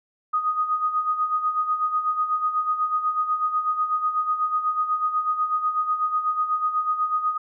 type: tone with tremolo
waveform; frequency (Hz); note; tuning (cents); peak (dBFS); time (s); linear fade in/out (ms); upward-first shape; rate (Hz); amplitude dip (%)
sine; 1244.5; D#6; 0; -18; 0.33-7.38; 10; sine; 8.1; 65
effects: none